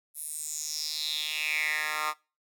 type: tone with high-pass filter sweep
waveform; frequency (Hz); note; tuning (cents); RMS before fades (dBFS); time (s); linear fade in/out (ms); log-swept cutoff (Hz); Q
10% pulse; 152.9; D#3; -30; -32; 0.14-2.14; 50; 11000 to 1200; 5.2
effects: noise-tail reverb RT60 0.3 s tail -22 dB re dry